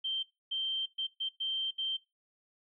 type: tone bursts at uneven times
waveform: sine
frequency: 3136 Hz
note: G7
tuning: in tune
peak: -31 dBFS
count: 6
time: 0.04-0.23 / 0.51-0.86 / 0.98-1.07 / 1.2-1.29 / 1.4-1.71 / 1.78-1.97 s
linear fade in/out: 10 ms
effects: noise-tail reverb RT60 0.2 s tail -18 dB re dry